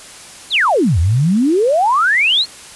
sine exponential two-way sweep, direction down then up, 4435 to 77.78 to 4435 Hz, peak -10 dBFS, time 0.5-2.46 s, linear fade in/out 50 ms, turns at 0.99 s, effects white hiss -36 dBFS RMS until 2.75 s + resampled to 24000 Hz

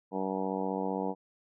harmonic tone, 95.4 Hz, G2, 47 cents flat, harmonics 2 / 3 / 4 / 5 / 6 / 7 / 8 / 9 / 10, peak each -36 / -37 / -40 / -36 / -43 / -41 / -41 / -39 / -43 dBFS, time 0.11-1.15 s, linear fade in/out 50 ms, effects none

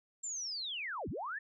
sine linear two-way sweep, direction down then up, 7470 to 54.5 to 1844 Hz, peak -37 dBFS, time 0.23-1.39 s, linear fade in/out 10 ms, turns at 1.09 s, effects none

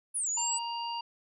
sine linear two-way sweep, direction down then up, 10548 to 6720 to 8020 Hz, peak -29 dBFS, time 0.14-0.59 s, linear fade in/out 20 ms, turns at 0.29 s
harmonic tone, 937 Hz, A#5, 9 cents sharp, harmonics 1 / 3 / 5, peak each -34 / -40 / -42 dBFS, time 0.37-1.01 s, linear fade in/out 5 ms
effects none

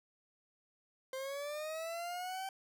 40% pulse linear sweep, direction up, 520 to 776 Hz, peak -38 dBFS, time 1.13-2.49 s, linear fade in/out 2 ms, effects none

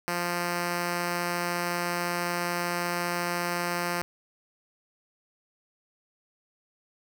5% pulse tone, 174.61 Hz, F3, in tune, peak -16 dBFS, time 0.08-4.02 s, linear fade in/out 0 ms, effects none

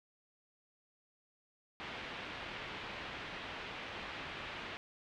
white low-pass noise, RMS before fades -45 dBFS, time 1.8-4.77 s, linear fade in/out 0 ms, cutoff 3100 Hz, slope 24 dB/octave, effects none

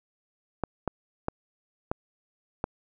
clicks, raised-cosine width 1 ms, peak -13 dBFS, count 5, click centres 0.637 / 0.877 / 1.284 / 1.915 / 2.641 s, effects none

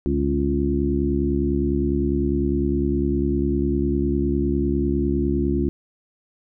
harmonic tone with a mistuned harmonic, 69.9 Hz, C#2, 15 cents sharp, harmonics 1 / 2 / 3 / 4 / 5, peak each -24 / -29 / -26 / -24 / -24 dBFS, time 0.06-5.69 s, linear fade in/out 0 ms, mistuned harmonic 2, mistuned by +65 cents, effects none

